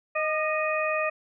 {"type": "harmonic tone with a mistuned harmonic", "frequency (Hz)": 622.3, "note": "D#5", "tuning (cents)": 0, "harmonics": [1, 2, 3, 4], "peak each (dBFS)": [-27, -30, -33, -30], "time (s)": [0.15, 1.1], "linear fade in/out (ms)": 10, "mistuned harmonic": 2, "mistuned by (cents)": -39, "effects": []}